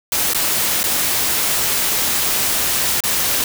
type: noise with dropouts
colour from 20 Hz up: white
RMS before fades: -18 dBFS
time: 0.12-3.44 s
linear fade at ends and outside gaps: 2 ms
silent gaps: 0.335-0.346 / 0.832-0.839 / 3.005-3.037 s
effects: none